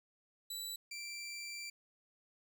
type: tone pair in turn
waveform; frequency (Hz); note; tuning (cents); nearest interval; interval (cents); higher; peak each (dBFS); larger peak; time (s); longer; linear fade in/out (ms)
20% pulse; 3950 / 2349; B7 / D7; 0 / 0; major sixth; 900; first; -35 / -38; first; 0.5-0.76 / 0.91-1.7; second; 5
effects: none